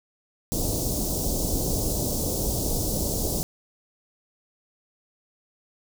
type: band-stop noise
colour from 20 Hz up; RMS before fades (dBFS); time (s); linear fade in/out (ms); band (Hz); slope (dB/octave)
pink; -26; 0.52-3.43; 0; 650 to 5200; 24
effects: none